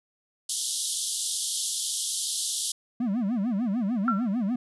white band-pass noise, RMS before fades -30 dBFS, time 0.49-2.72 s, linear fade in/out 5 ms, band 3100 to 11000 Hz, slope 96 dB/octave
triangle tone with vibrato, 220 Hz, A3, in tune, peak -22 dBFS, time 3-4.56 s, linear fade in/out 5 ms, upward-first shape sine, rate 6.7 Hz, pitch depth 250 cents each way
sine tone with exponential decay, 1355 Hz, E6, 47 cents sharp, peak -19 dBFS, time 4.08-4.31 s, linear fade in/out 1 ms, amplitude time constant 48 ms
effects none

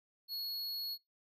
square tone, 4341 Hz, C#8, 37 cents flat, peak -38 dBFS, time 0.28-0.98 s, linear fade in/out 50 ms, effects noise-tail reverb RT60 0.2 s tail -25 dB re dry

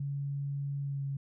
sine tone with pitch glide, 140.7 to 138.44 Hz, C#3 to C#3, +26 to -2 cents, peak -32 dBFS, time 0-1.17 s, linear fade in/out 5 ms, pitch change -28 cents, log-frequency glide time 0.81-1.04 s, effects none

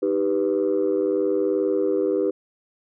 sine chord, Eb augmented, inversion none, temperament equal, 311.1 / 392 / 493.9 Hz, Eb4 / G4 / B4, 0 / 0 / 0 cents, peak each -24 / -21 / -23 dBFS, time 0.02-2.31 s, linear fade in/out 10 ms, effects tanh soft clip ceiling -13 dBFS

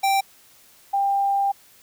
square / sine tone pair in turn, 783 / 794.4 Hz, G5 / G5, -2 / +23 cents, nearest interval unison, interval 25 cents, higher second, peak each -18 / -18 dBFS, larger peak neither, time 0.03-0.21 / 0.93-1.52 s, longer second, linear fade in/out 10 ms, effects white hiss -53 dBFS RMS until 1.82 s

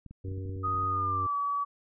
clicks, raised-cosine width 5 ms, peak -33 dBFS, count 12, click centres 0.063 / 0.11 / 0.284 / 0.317 / 0.38 / 0.457 / 0.495 / 0.563 / 0.679 / 0.745 / 0.784 / 0.836 s
harmonic tone, 94.8 Hz, F#2, 43 cents sharp, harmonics 1 / 3 / 4 / 5, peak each -34 / -44 / -46 / -48 dBFS, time 0.24-1.27 s, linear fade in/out 10 ms
sine tone with pitch glide, 1245 to 1141.7 Hz, D#6 to D6, +1 to -49 cents, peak -27 dBFS, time 0.63-1.65 s, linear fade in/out 20 ms, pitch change -150 cents, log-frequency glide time 0.87-1.36 s
effects none

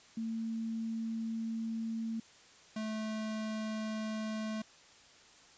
sine / square tone pair in turn, 225.5 / 217.4 Hz, A3 / A3, +43 / -21 cents, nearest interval minor second, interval 64 cents, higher first, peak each -34 / -36 dBFS, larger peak first, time 0.17-2.2 / 2.76-4.62 s, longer first, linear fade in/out 5 ms, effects white hiss -59 dBFS RMS until 5.57 s + resampled to 16000 Hz

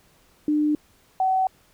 sine tone pair in turn, 300 / 756 Hz, D4 / F#5, +37 / +37 cents, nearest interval octave + major third, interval 1600 cents, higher second, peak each -18 dBFS, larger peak neither, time 0.48-0.75 / 1.2-1.47 s, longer neither, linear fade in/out 2 ms, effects pink hiss -59 dBFS RMS until 1.73 s

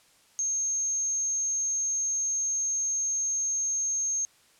sine tone, 6420 Hz, G8, 40 cents sharp, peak -25 dBFS, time 0.39-4.25 s, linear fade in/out 0 ms, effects white hiss -61 dBFS RMS until 4.59 s + low-pass 10000 Hz 12 dB/octave

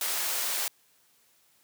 white high-pass noise, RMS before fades -30 dBFS, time 0.01-0.68 s, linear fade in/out 2 ms, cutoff 500 Hz, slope 12 dB/octave, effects white hiss -65 dBFS RMS until 1.63 s + high-pass 80 Hz 12 dB/octave

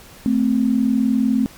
sine tone pair together, 220 / 259.9 Hz, A3 / C4, 0 / -11 cents, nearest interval minor third, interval 289 cents, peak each -17 dBFS, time 0.26-1.46 s, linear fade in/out 0 ms, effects pink hiss -43 dBFS RMS until 1.57 s + MP3 96 kbps

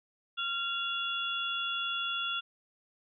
sine tone cluster, 1383 / 2784 / 3406 Hz, F6 / F7 / G#7, -17 / -6 / +43 cents, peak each -35 / -36 / -35 dBFS, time 0.37-2.41 s, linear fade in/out 20 ms, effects none

